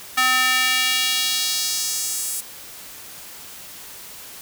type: tone with high-pass filter sweep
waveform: square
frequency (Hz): 256.4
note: C4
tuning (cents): -35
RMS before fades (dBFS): -21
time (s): 0.17-2.41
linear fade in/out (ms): 10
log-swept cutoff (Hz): 1400 to 9100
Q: 1.5
effects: white hiss -39 dBFS RMS until 4.41 s